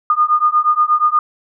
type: beating tone pair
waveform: sine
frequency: 1217 / 1225.4 Hz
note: D#6 / D#6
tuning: -39 / -27 cents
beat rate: 8.4 Hz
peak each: -14 dBFS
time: 0.1-1.19 s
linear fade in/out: 2 ms
effects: none